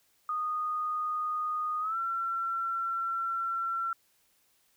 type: tone with pitch glide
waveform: sine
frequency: 1235 to 1354.6 Hz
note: D#6 to E6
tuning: -13 to +47 cents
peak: -29 dBFS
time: 0.29-3.93 s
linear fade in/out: 2 ms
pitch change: +160 cents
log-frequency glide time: 1.8-1.97 s
effects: white hiss -69 dBFS RMS until 4.76 s